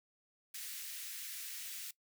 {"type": "high-pass noise", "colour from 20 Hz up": "white", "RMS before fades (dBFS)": -45, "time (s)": [0.54, 1.91], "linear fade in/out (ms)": 5, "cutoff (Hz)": 1700, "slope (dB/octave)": 24, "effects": ["noise-tail reverb RT60 0.1 s tail -20 dB re dry"]}